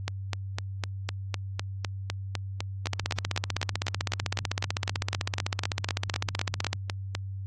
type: two click trains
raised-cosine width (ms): 0.2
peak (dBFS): -12 / -11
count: 29 / 62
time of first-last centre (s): 0.08-7.151 / 2.87-6.731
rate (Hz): 3.96 / 15.8
effects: added 97 Hz sine -33 dBFS peak until 7.46 s + AAC 32 kbps